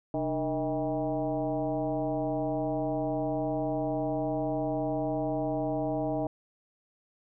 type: tone with frequency modulation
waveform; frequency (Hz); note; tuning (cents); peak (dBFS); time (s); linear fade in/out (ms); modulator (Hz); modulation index
sine; 466.2; A#4; 0; -27; 0.14-6.27; 2; 166; 1.9
effects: none